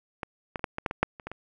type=clicks; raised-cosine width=0.5 ms; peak=-17 / -15 / -30 / -11 / -16 / -11 / -17 / -6 / -27 / -21 / -23 dBFS; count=11; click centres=0.232 / 0.558 / 0.594 / 0.642 / 0.784 / 0.862 / 0.911 / 1.03 / 1.198 / 1.27 / 1.316 s; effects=none